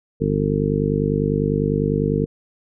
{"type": "harmonic tone", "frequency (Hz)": 50, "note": "G1", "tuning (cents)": 35, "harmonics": [1, 2, 3, 4, 5, 6, 7, 8, 9], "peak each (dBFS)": [-29, -29, -22, -26, -25, -31, -28, -31, -23], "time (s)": [0.2, 2.26], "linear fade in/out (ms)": 20, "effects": []}